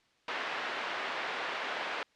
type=band-pass noise; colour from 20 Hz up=white; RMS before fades=-36 dBFS; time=0.28-2.03 s; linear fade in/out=2 ms; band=440 to 2300 Hz; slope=12 dB/octave; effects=white hiss -68 dBFS RMS until 2.15 s + low-pass 4000 Hz 12 dB/octave